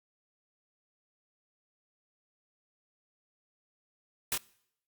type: noise with echo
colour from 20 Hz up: white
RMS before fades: -30 dBFS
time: 4.32-4.35 s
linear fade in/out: 2 ms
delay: 27 ms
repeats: 1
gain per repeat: -3 dB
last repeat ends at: 4.377 s
effects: noise-tail reverb RT60 0.7 s tail -23 dB re dry + Opus 48 kbps